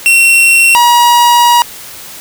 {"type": "tone pair in turn", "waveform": "45% pulse", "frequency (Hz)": [2723, 957.2], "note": ["F7", "A#5"], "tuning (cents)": [-44, 46], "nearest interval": "octave + tritone", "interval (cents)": 1810, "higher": "first", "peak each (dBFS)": -4, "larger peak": "neither", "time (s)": [[0.06, 0.75], [0.75, 1.62]], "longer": "second", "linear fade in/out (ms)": 0, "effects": ["white hiss -29 dBFS RMS until 2.2 s"]}